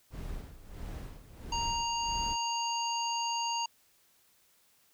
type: noise with tremolo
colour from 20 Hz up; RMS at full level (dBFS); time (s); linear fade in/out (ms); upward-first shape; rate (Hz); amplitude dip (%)
brown; -39; 0.1-2.37; 50; sine; 1.5; 80
type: harmonic tone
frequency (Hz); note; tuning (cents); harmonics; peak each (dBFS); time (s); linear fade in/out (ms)
935; A#5; +5; 1 / 3 / 5 / 7; -32 / -37 / -39 / -40; 1.52-3.66; 5
effects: white hiss -67 dBFS RMS until 4.93 s